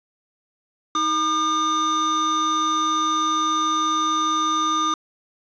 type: tone pair together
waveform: square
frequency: 316 / 1211.1 Hz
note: D#4 / D#6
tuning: +27 / -47 cents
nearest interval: octave + major seventh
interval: 2326 cents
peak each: -29 / -20 dBFS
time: 0.95-4.94 s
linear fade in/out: 2 ms
effects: resampled to 16000 Hz + 8-bit